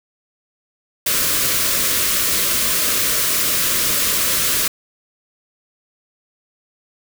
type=band-stop noise; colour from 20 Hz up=white; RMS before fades=-18 dBFS; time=1.06-4.68 s; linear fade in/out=5 ms; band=670 to 1000 Hz; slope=96 dB/octave; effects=none